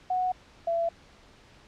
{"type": "tone pair in turn", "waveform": "sine", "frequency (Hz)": [736, 672.8], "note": ["F#5", "E5"], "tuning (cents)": [-9, 35], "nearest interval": "major second", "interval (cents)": 156, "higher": "first", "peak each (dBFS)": -24, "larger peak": "neither", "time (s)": [[0.1, 0.32], [0.67, 0.89]], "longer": "neither", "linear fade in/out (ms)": 5, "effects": ["pink hiss -55 dBFS RMS until 1.67 s", "low-pass 5000 Hz 12 dB/octave"]}